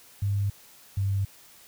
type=tone pair in turn; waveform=sine; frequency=100.3 / 98.41 Hz; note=G2 / G2; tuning=+40 / +7 cents; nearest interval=unison; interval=33 cents; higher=first; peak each=-23 dBFS; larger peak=neither; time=0.22-0.5 / 0.97-1.25 s; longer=neither; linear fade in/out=5 ms; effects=white hiss -53 dBFS RMS until 1.67 s